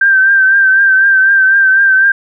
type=tone with vibrato; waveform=sine; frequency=1565 Hz; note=G6; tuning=3 cents flat; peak=-5 dBFS; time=0.01-2.12 s; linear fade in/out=5 ms; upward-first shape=triangle; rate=4 Hz; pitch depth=47 cents each way; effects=none